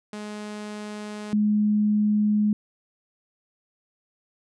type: tone pair in turn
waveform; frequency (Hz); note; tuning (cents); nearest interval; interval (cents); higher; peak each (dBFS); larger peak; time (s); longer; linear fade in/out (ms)
sawtooth / sine; 210 / 210; G#3 / G#3; +19 / +19; unison; 0; neither; -29 / -18; second; 0.13-1.33 / 1.33-2.53; neither; 2
effects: resampled to 22050 Hz